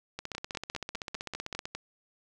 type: two click trains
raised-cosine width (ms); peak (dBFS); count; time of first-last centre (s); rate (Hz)
0.2; -19 / -19; 8 / 24; 0.35-1.75 / 0.19-1.655; 5 / 15.7
effects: 9-bit